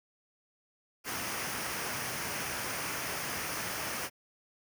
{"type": "noise with comb filter", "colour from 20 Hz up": "pink", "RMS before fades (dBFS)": -36, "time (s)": [1.04, 4.1], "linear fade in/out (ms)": 50, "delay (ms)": 0.26, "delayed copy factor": -0.5, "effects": ["high-pass 100 Hz 12 dB/octave"]}